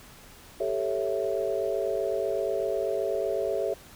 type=chord; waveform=sine; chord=A dominant seventh; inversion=third; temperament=equal; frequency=392 / 440 / 554.4 / 659.3 Hz; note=G4 / A4 / C#5 / E5; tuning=0 / 0 / 0 / 0 cents; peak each=-31 dBFS; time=0.6-3.74 s; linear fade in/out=5 ms; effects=pink hiss -50 dBFS RMS until 3.95 s